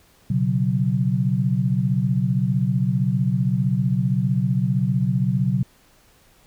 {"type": "chord", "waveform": "sine", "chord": "B suspended second", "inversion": "none", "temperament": "just", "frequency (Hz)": [123.47, 138.9, 185.21], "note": ["B2", "C#3", "F#3"], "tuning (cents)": [0, 4, 2], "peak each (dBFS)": -22, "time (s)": [0.3, 5.63], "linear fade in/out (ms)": 5, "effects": ["pink hiss -56 dBFS RMS until 6.46 s"]}